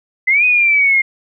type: linear two-way sweep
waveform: sine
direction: up then down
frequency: 2004 to 2507 to 2117 Hz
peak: -9 dBFS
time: 0.27-1.02 s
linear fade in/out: 10 ms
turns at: 0.45 s
effects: none